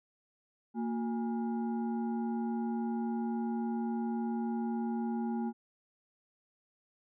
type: tone with frequency modulation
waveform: sine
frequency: 230.9 Hz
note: A#3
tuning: 16 cents flat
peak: -31 dBFS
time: 0.74-5.53 s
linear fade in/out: 50 ms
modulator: 594 Hz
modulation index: 0.63
effects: none